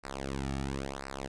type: tone with flanger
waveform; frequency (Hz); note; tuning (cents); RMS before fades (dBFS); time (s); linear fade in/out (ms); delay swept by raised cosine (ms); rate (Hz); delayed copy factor
sawtooth; 67.9; C#2; -35; -37; 0.03-1.28; 20; 0.3 to 2; 0.97; -0.95
effects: resampled to 22050 Hz